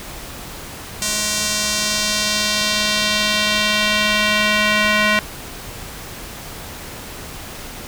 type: tone with band-pass filter sweep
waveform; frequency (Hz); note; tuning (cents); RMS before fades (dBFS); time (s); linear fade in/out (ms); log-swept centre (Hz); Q
square; 211.2; G#3; +29; -18; 1.02-5.19; 0; 7000 to 2200; 1.3
effects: pink hiss -33 dBFS RMS until 7.87 s